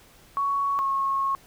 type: tone pair in turn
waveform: sine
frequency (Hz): 1116 / 1091.1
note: C#6 / C#6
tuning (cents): +11 / -28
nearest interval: unison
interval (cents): 39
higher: first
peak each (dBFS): -22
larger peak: neither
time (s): 0.37-0.79 / 0.79-1.35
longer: second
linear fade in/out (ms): 0
effects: pink hiss -54 dBFS RMS until 1.46 s